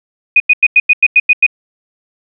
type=tone bursts; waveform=sine; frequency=2483 Hz; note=D#7; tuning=4 cents flat; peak=-3 dBFS; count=9; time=0.36-1.465 s; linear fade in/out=5 ms; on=41 ms; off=92 ms; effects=none